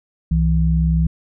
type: tone pair together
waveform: sine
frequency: 64.74 / 163 Hz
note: C2 / E3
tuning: -18 / -19 cents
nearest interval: octave + major third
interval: 1599 cents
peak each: -16 dBFS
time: 0.31-1.07 s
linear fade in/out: 5 ms
effects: none